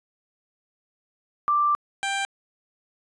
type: tone pair in turn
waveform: sine / 15% pulse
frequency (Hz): 1178 / 788.5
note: D6 / G5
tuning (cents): +5 / +10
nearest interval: perfect fifth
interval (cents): 695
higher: first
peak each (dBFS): -18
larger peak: neither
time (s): 1.48-1.75 / 2.03-2.25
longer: first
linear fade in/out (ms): 0
effects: resampled to 22050 Hz